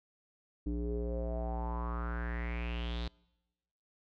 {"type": "tone with low-pass filter sweep", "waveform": "square", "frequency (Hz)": 58.8, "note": "A#1", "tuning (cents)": 16, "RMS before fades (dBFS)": -36, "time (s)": [0.66, 3.08], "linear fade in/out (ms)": 5, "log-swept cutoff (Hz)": [310, 4000], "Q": 5.9, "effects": ["noise-tail reverb RT60 1.0 s tail -25 dB re dry"]}